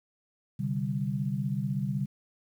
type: chord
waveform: sine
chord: C suspended second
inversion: none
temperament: equal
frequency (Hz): 130.81 / 146.83 / 196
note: C3 / D3 / G3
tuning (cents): 0 / 0 / 0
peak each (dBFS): -32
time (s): 0.59-2.06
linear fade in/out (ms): 10
effects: 10-bit